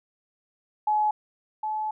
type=tone pair in turn; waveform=sine; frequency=849 / 860.4 Hz; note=G#5 / A5; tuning=+38 / -39 cents; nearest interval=unison; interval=23 cents; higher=second; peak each=-20 / -26 dBFS; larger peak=first; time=0.87-1.11 / 1.63-1.91 s; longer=second; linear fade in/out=5 ms; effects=none